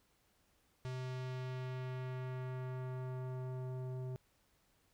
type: tone with low-pass filter sweep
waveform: square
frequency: 128.3 Hz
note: C3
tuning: 34 cents flat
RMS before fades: -42 dBFS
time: 0.85-4.16 s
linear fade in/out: 0 ms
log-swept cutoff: 6000 to 570 Hz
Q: 0.84
effects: pink hiss -74 dBFS RMS until 4.93 s